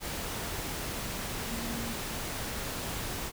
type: tone in noise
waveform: sine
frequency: 231.3 Hz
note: A#3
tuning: 13 cents flat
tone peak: -38 dBFS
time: 1.46-1.97 s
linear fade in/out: 50 ms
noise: pink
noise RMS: -36 dBFS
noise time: 0-3.32 s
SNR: -5 dB
effects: none